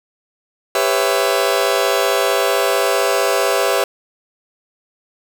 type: chord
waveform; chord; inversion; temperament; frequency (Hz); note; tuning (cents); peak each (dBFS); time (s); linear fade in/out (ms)
sawtooth; C# half-diminished seventh; second; just; 399.1 / 498.9 / 554.4 / 665.2; G4 / B4 / C#5 / E5; +31 / +17 / 0 / +16; -16; 0.75-3.84; 2
effects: none